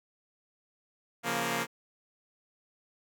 5% pulse chord, Bb minor, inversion first, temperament equal, 138.59 / 174.61 / 233.1 Hz, Db3 / F3 / Bb3, 0 / 0 / 0 cents, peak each -25 / -24 / -20 dBFS, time 1.23-1.67 s, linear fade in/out 50 ms, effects none

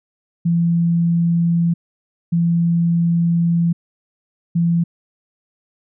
sine tone bursts at uneven times, 169.4 Hz, E3, 48 cents sharp, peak -13 dBFS, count 3, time 0.45-1.74 / 2.32-3.73 / 4.55-4.84 s, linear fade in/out 10 ms, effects none

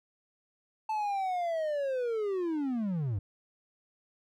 triangle linear sweep, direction down, 881 to 90.6 Hz, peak -27 dBFS, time 0.89-3.19 s, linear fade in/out 5 ms, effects none

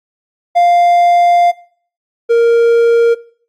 triangle tone pair in turn, 698.5 / 466.2 Hz, F5 / A#4, 0 / 0 cents, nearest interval perfect fifth, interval 700 cents, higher first, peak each -4 dBFS, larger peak neither, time 0.55-1.52 / 2.29-3.15 s, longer first, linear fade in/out 20 ms, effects noise-tail reverb RT60 0.5 s tail -20 dB re dry + AAC 64 kbps

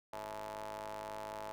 sawtooth ring-modulated tone, 103.83 Hz, G#2, in tune, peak -35 dBFS, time 0.13-1.52 s, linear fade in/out 0 ms, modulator 756 Hz, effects none

